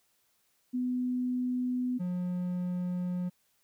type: tone pair in turn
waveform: sine / triangle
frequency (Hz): 250 / 179.21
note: B3 / F3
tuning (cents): +21 / +45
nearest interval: tritone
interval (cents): 576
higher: first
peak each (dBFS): -28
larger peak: neither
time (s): 0.73-1.99 / 1.99-3.3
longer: second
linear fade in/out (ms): 20
effects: white hiss -72 dBFS RMS until 3.63 s